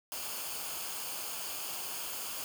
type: noise with comb filter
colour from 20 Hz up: white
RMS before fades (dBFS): -39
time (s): 0.12-2.44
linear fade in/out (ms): 0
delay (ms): 0.52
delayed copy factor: -0.55
effects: none